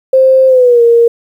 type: tone with pitch glide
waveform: sine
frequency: 525 to 467.7 Hz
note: C5 to A#4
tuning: +6 to +6 cents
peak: -3 dBFS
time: 0.13-1.08 s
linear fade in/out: 5 ms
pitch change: -200 cents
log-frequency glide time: 0.48-0.82 s
effects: 7-bit